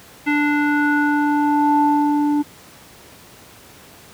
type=tone with low-pass filter sweep; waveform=square; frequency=293.7 Hz; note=D4; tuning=in tune; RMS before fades=-17 dBFS; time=0.26-2.43 s; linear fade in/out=20 ms; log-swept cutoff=2200 to 610 Hz; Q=4.1; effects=pink hiss -44 dBFS RMS until 4.13 s + high-pass 80 Hz 12 dB/octave